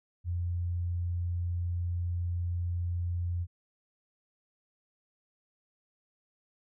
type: tone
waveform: sine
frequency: 87.31 Hz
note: F2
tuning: in tune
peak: -29 dBFS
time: 0.24-3.47 s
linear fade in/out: 50 ms
effects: none